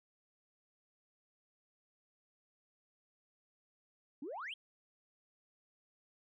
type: exponential sweep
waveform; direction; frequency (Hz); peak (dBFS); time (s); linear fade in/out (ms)
sine; up; 254.4 to 3322; -40; 4.22-4.54; 5
effects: tanh soft clip ceiling -37 dBFS